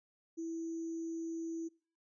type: tone with sample-and-hold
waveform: sine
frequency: 329.6 Hz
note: E4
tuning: in tune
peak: -37 dBFS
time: 0.37-1.69 s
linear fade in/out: 20 ms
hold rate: 6300 Hz
effects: noise-tail reverb RT60 0.4 s tail -23 dB re dry + resampled to 22050 Hz